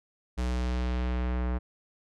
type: tone with low-pass filter sweep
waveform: square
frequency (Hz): 61.74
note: B1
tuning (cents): 0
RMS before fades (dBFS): -29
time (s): 0.37-1.59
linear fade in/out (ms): 20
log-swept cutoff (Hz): 8400 to 1500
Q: 0.9
effects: none